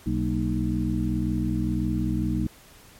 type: harmonic tone with a mistuned harmonic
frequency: 62 Hz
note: B1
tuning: 7 cents sharp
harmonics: 1 / 2 / 3 / 4 / 5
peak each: -29 / -29 / -29 / -29 / -29 dBFS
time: 0.06-2.47 s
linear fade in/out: 5 ms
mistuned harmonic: 4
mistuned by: -120 cents
effects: pink hiss -51 dBFS RMS until 2.99 s + MP3 64 kbps